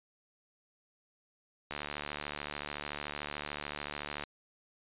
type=click train; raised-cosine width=0.3 ms; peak=-21 dBFS; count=187; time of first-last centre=1.71-4.237 s; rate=73.6 Hz; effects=resampled to 8000 Hz